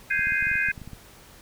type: chord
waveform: sine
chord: Ab major seventh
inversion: third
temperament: equal with one note detuned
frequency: 1568 / 1649.7 / 2093 / 2489 Hz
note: G6 / Ab6 / C7 / Eb7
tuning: 0 / -12 / 0 / 0 cents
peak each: -27 / -27 / -28 / -27 dBFS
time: 0.1-0.72 s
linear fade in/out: 10 ms
type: clicks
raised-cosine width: 5 ms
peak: -27 dBFS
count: 12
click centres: 0.193 / 0.271 / 0.322 / 0.425 / 0.47 / 0.515 / 0.555 / 0.687 / 0.778 / 0.817 / 0.876 / 0.933 s
effects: pink hiss -50 dBFS RMS until 1.41 s